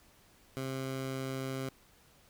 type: tone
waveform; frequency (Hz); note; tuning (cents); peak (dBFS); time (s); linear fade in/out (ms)
15% pulse; 132.8; C3; +26; -29; 0.57-1.69; 0
effects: pink hiss -63 dBFS RMS until 2.29 s